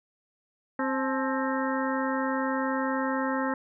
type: harmonic tone with a mistuned harmonic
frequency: 264.4 Hz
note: C4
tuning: 18 cents sharp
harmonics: 1 / 2 / 3 / 4 / 5 / 6 / 7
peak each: -29 / -32 / -34 / -35 / -36 / -37 / -37 dBFS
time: 0.79-3.54 s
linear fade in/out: 2 ms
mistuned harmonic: 3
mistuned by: +150 cents
effects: none